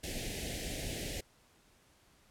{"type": "band-stop noise", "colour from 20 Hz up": "pink", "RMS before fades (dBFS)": -39, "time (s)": [0.03, 1.21], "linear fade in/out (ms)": 10, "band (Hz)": [730, 1800], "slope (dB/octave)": 48, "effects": ["pink hiss -66 dBFS RMS until 2.3 s", "low-pass 12000 Hz 12 dB/octave"]}